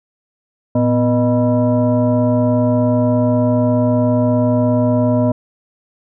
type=tone with frequency modulation; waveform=sine; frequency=249.4 Hz; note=B3; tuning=17 cents sharp; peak=-11 dBFS; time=0.75-5.32 s; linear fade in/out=5 ms; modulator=364 Hz; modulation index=1.2; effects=none